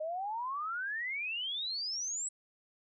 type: exponential sweep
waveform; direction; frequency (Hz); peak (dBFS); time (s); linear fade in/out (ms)
sine; up; 606 to 7980; -34; 0-2.29; 10
effects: none